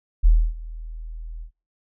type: tone with ADSR envelope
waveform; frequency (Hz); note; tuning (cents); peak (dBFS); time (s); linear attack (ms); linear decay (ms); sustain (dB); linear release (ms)
sine; 40.27; E1; -40; -9; 0.23-1.51; 25; 280; -22; 90
effects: noise-tail reverb RT60 0.3 s tail -26 dB re dry